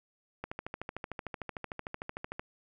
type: click train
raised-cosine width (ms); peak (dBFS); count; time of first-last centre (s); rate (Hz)
0.5; -22; 27; 0.44-2.395; 13.3
effects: none